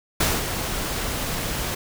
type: noise with ADSR envelope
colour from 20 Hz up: pink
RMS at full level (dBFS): -19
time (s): 0.2-1.75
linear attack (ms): 7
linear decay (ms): 220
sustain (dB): -8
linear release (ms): 7
effects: none